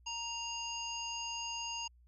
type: harmonic tone with a mistuned harmonic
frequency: 932.3 Hz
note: A#5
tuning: in tune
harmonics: 1 / 3 / 5 / 7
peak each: -43 / -41 / -45 / -45 dBFS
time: 0.06-1.88 s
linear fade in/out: 10 ms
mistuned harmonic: 5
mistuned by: +79 cents
effects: added 60 Hz sine -60 dBFS peak until 2.07 s